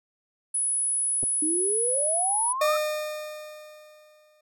sine tone, 10160 Hz, D#9, 35 cents sharp, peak -23 dBFS, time 0.54-2.53 s, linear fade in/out 10 ms
clicks, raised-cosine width 2 ms, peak -24 dBFS, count 2, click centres 1.23 / 1.238 s
sine exponential sweep, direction up, 300 to 1314 Hz, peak -27 dBFS, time 1.42-2.77 s, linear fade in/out 5 ms
40% pulse tone with exponential decay, 608 Hz, D#5, 40 cents flat, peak -19 dBFS, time 2.61-4.41 s, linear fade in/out 5 ms, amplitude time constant 390 ms
effects none

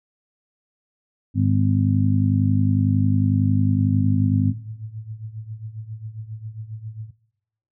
harmonic tone, 51 Hz, G#1, 31 cents flat, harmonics 2 / 3 / 4 / 5, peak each -18 / -24 / -25 / -22 dBFS, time 1.34-4.54 s, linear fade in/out 50 ms
sine tone with tremolo, 109.6 Hz, A2, 6 cents flat, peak -27 dBFS, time 3.73-7.11 s, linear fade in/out 10 ms, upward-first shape triangle, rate 7.4 Hz, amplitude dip 80%
effects noise-tail reverb RT60 0.9 s tail -22 dB re dry

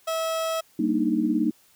30% pulse tone, 649 Hz, E5, 27 cents flat, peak -22 dBFS, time 0.07-0.61 s, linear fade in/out 10 ms
sine chord, Eb major seventh, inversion first, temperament equal, 196 / 233.1 / 293.7 / 311.1 Hz, G3 / Bb3 / D4 / Eb4, 0 / 0 / 0 / 0 cents, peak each -29 / -25 / -28 / -24 dBFS, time 0.79-1.51 s, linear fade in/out 5 ms
effects white hiss -59 dBFS RMS until 1.75 s

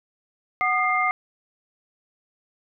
sine tone cluster, 742 / 1223 / 2106 Hz, F#5 / D#6 / C7, +5 / -30 / +11 cents, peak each -25 / -23 / -23 dBFS, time 0.61-1.11 s, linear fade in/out 0 ms, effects none

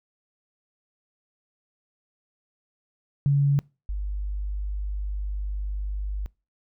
sine tone pair in turn, 141.3 / 49.96 Hz, C#3 / G1, +34 / +34 cents, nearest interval octave + tritone, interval 1800 cents, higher first, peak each -17 / -26 dBFS, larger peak first, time 3.26-3.59 / 3.89-6.26 s, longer second, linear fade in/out 0 ms, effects noise-tail reverb RT60 0.3 s tail -25 dB re dry

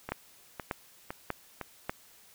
two click trains, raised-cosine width 0.5 ms, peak -21 / -16 dBFS, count 4 / 4, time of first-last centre 0.09-1.613 / 0.12-1.895 s, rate 1.97 / 1.69 Hz, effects white hiss -58 dBFS RMS until 2.34 s

